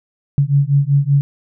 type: beating tone pair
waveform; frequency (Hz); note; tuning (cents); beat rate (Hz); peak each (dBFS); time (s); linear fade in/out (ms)
sine; 138.59 / 143.79; C#3 / D3; 0 / -36; 5.2; -14; 0.38-1.21; 0
effects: none